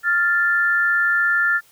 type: tone pair together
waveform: sine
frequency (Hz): 1396.9 / 1760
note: F6 / A6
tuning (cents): 0 / 0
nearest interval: major third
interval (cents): 400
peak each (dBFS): -18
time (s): 0.03-1.61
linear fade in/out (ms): 50
effects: white hiss -54 dBFS RMS until 1.71 s